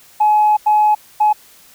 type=tone bursts at uneven times; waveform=sine; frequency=847 Hz; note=G#5; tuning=34 cents sharp; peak=-8 dBFS; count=3; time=0.2-0.57 / 0.66-0.95 / 1.2-1.33 s; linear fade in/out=10 ms; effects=tanh soft clip ceiling -5 dBFS + white hiss -46 dBFS RMS until 1.74 s